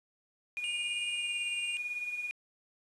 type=tone with tremolo; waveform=sine; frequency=2445 Hz; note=D#7; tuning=31 cents flat; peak=-32 dBFS; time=0.57-2.31 s; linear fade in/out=0 ms; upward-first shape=sine; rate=18 Hz; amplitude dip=50%
type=tone with pitch glide; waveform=square; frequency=2833 to 2800 Hz; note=F7 to F7; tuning=+24 to +4 cents; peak=-36 dBFS; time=0.64-1.77 s; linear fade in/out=0 ms; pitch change=-20 cents; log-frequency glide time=1.14-1.37 s
effects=resampled to 24000 Hz + 9-bit